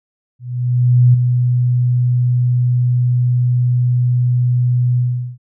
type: tone with ADSR envelope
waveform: sine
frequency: 123.47 Hz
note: B2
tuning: in tune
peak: -5 dBFS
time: 0.39-5.38 s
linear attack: 750 ms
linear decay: 7 ms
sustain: -6 dB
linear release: 400 ms
effects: none